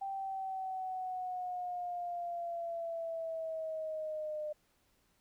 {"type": "linear sweep", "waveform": "sine", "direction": "down", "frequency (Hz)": [784, 603], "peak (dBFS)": -36, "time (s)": [0.01, 4.53], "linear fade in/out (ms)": 10, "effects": ["pink hiss -73 dBFS RMS until 5.2 s"]}